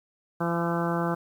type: harmonic tone with a mistuned harmonic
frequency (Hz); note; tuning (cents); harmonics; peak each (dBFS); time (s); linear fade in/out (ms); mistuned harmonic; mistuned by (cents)
170; F3; -46; 1 / 2 / 3 / 4 / 5 / 6 / 7 / 8 / 9; -28 / -31 / -33 / -34 / -35 / -36 / -36 / -37 / -38; 0.4-1.15; 10; 8; -26
effects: 9-bit